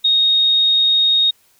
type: tone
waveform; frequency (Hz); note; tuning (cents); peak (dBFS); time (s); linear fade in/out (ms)
sine; 3729; A#7; 0; -11; 0.04-1.31; 10
effects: white hiss -56 dBFS RMS until 1.59 s